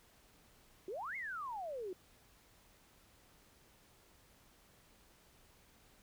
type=exponential two-way sweep; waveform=sine; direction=up then down; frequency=351 to 2218 to 351 Hz; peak=-40 dBFS; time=0.88-1.93 s; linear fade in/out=2 ms; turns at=1.16 s; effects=pink hiss -66 dBFS RMS until 6.02 s